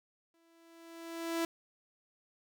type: tone with exponential growth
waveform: sawtooth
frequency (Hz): 332.3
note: E4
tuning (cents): +14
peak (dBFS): -26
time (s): 0.34-1.45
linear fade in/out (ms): 2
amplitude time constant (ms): 240
effects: none